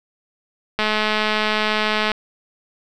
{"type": "click train", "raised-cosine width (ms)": 0.3, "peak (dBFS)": -4, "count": 285, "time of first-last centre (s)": [0.79, 2.117], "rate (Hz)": 214, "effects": []}